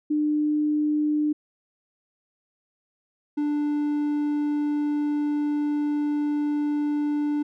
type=tone pair in turn; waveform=sine / triangle; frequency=300.2 / 294.7 Hz; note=D4 / D4; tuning=+38 / +6 cents; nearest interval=unison; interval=32 cents; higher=first; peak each=-20 dBFS; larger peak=neither; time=0.1-1.33 / 3.37-7.43 s; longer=second; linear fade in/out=10 ms; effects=none